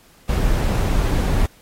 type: noise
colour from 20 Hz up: brown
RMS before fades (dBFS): -18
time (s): 0.29-1.46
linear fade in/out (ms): 2
effects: pink hiss -52 dBFS RMS until 1.61 s + AAC 48 kbps